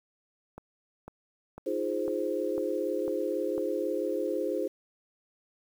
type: click train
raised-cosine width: 1 ms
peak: -28 dBFS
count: 7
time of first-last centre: 0.58-3.58 s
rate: 2 Hz
type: chord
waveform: sine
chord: F minor seventh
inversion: third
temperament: equal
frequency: 311.1 / 349.2 / 415.3 / 523.3 Hz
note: Eb4 / F4 / Ab4 / C5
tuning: 0 / 0 / 0 / 0 cents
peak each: -35 / -34 / -33 / -32 dBFS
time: 1.66-4.68 s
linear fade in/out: 10 ms
effects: 9-bit